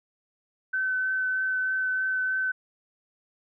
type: tone with vibrato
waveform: sine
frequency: 1523 Hz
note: F#6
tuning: 50 cents sharp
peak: -24 dBFS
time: 0.73-2.52 s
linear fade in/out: 10 ms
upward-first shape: triangle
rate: 3.2 Hz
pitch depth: 12 cents each way
effects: none